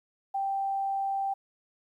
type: tone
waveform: sine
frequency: 784 Hz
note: G5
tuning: in tune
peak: -27 dBFS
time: 0.34-1.34 s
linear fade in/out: 10 ms
effects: 11-bit